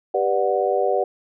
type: chord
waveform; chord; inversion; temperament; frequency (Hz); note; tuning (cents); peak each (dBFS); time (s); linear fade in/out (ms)
sine; G major seventh; none; just; 392 / 490 / 588 / 735; G4 / B4 / D5 / F#5; 0 / -14 / +2 / -12; -23; 0.14-1.04; 5
effects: none